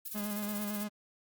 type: noise with tremolo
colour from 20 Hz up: violet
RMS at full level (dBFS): -39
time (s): 0.05-0.85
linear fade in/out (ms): 10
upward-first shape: square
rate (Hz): 16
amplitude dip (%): 55
type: tone with vibrato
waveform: 45% pulse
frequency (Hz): 207.7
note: G#3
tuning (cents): 0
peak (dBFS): -35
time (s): 0.14-0.89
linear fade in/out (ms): 20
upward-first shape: square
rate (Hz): 8.9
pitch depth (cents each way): 25
effects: Opus 48 kbps